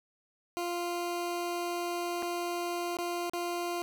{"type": "tone with dropouts", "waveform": "20% pulse", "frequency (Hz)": 348.3, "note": "F4", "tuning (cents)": -5, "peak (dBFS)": -27, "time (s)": [0.57, 3.82], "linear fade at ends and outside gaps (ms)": 0, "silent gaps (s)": [[2.224, 2.229], [2.969, 2.987], [3.297, 3.335]], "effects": []}